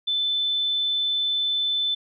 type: tone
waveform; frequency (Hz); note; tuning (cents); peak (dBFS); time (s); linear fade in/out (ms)
sine; 3520; A7; 0; -21; 0.07-1.95; 10
effects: none